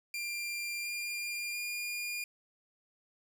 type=tone with pitch steps; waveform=sawtooth; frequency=2384 / 2402 / 2420 Hz; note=D7 / D7 / D#7; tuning=+25 / +38 / -49 cents; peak=-32 dBFS; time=0.14-2.24 s; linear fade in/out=2 ms; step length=700 ms; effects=none